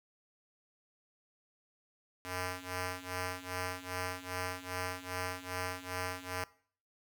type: ring-modulated tone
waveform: 5% pulse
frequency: 182.5 Hz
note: F#3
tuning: 24 cents flat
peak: -23 dBFS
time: 2.25-6.44 s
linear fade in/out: 0 ms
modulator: 275 Hz
effects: noise-tail reverb RT60 0.5 s tail -21 dB re dry